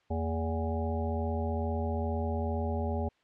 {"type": "harmonic tone with a mistuned harmonic", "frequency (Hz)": 82.3, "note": "E2", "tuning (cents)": -2, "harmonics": [1, 3, 5, 7, 9, 10], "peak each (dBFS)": [-31, -36, -38, -39, -41, -41], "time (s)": [0.1, 3.09], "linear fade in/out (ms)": 10, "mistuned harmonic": 3, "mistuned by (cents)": -110, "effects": ["white hiss -69 dBFS RMS until 3.23 s", "low-pass 3000 Hz 12 dB/octave"]}